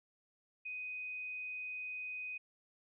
sine tone, 2500 Hz, D#7, 8 cents sharp, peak -40 dBFS, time 0.65-2.38 s, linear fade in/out 10 ms, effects none

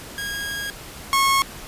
sawtooth tone pair in turn, 1636 / 1091.9 Hz, G#6 / C#6, -26 / -26 cents, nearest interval perfect fifth, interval 700 cents, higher first, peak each -23 / -12 dBFS, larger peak second, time 0.18-0.7 / 1.13-1.42 s, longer first, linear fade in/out 0 ms, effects pink hiss -38 dBFS RMS until 1.67 s + resampled to 32000 Hz

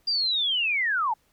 sine linear sweep, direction down, 4843 to 819 Hz, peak -22 dBFS, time 0.07-1.14 s, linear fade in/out 10 ms, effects pink hiss -66 dBFS RMS until 1.32 s

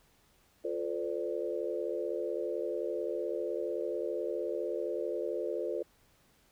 sine chord, D minor seventh, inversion first, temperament equal with one note detuned, 349.2 / 440 / 511.6 / 587.3 Hz, F4 / A4 / C5 / D5, 0 / 0 / -39 / 0 cents, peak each -37 / -37 / -37 / -39 dBFS, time 0.64-5.83 s, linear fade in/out 10 ms, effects pink hiss -67 dBFS RMS until 6.51 s

